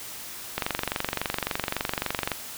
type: click train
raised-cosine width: 0.3 ms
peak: -9 dBFS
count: 42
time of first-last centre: 0.58-2.317 s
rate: 23.6 Hz
effects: white hiss -39 dBFS RMS until 2.57 s